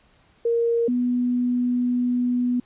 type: tone pair in turn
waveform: sine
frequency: 466.2 / 246 Hz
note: A#4 / B3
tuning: 0 / -7 cents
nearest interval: major seventh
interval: 1107 cents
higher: first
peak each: -18 / -19 dBFS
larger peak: first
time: 0.45-0.88 / 0.88-2.6 s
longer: second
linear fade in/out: 5 ms
effects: pink hiss -59 dBFS RMS until 2.65 s + resampled to 8000 Hz